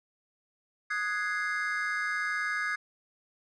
triangle chord, Ab dominant seventh, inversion second, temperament equal, 1244.5 / 1480 / 1661.2 / 2093 Hz, Eb6 / Gb6 / Ab6 / C7, 0 / 0 / 0 / 0 cents, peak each -34 / -35 / -30 / -34 dBFS, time 0.9-2.76 s, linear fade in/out 10 ms, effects resampled to 24000 Hz

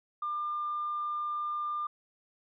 sine tone, 1199 Hz, D6, 36 cents sharp, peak -30 dBFS, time 0.22-1.87 s, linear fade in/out 5 ms, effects tanh soft clip ceiling -26 dBFS

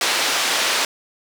white band-pass noise, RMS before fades -20 dBFS, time 0.01-0.85 s, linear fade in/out 2 ms, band 400 to 4900 Hz, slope 12 dB/octave, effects none

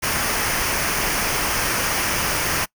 pink noise with comb filter, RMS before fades -22 dBFS, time 0.02-2.66 s, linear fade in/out 20 ms, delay 0.26 ms, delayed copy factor -0.55, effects noise-tail reverb RT60 0.1 s tail -24 dB re dry

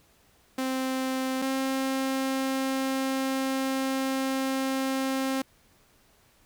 sawtooth tone pair in turn, 261.6 / 266.3 Hz, C4 / C4, 0 / +31 cents, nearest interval unison, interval 31 cents, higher second, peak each -23 / -22 dBFS, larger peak second, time 0.58-1.42 / 1.42-5.42 s, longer second, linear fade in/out 5 ms, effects pink hiss -62 dBFS RMS until 6.45 s

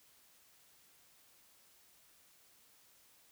silence, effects white hiss -66 dBFS RMS until 3.31 s

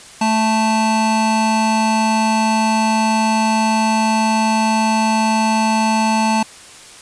square tone pair together, 220 / 880.9 Hz, A3 / A5, 0 / +2 cents, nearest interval 2 octaves, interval 2402 cents, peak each -17 dBFS, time 0.21-6.43 s, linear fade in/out 5 ms, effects white hiss -39 dBFS RMS until 7.01 s + resampled to 22050 Hz

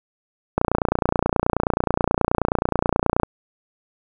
click train, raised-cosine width 1 ms, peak -3 dBFS, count 79, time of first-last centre 0.58-3.233 s, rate 29.4 Hz, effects none

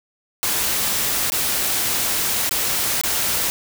white noise with dropouts, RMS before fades -21 dBFS, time 0.43-3.5 s, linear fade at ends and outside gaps 0 ms, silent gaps 1.301-1.32 / 2.493-2.51 / 3.013-3.036 s, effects none

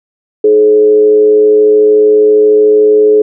sine tone with frequency modulation, 425.3 Hz, G#4, 41 cents sharp, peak -3 dBFS, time 0.44-3.22 s, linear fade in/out 5 ms, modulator 113 Hz, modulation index 0.32, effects none

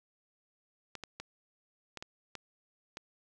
clicks, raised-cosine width 0.2 ms, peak -24 dBFS, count 7, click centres 0.953 / 1.037 / 1.2 / 1.973 / 2.025 / 2.353 / 2.971 s, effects none

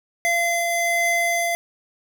square tone pair together, 685.4 / 2055 Hz, F5 / C7, -33 / -32 cents, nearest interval octave + perfect fifth, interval 1901 cents, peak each -23 / -22 dBFS, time 0.25-1.55 s, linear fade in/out 0 ms, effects none

